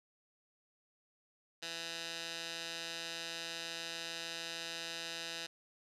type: tone with band-pass filter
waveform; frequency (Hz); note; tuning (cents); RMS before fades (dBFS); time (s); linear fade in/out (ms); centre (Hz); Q
15% pulse; 166.5; E3; +18; -43; 1.62-5.47; 10; 4000; 1.4
effects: resampled to 32000 Hz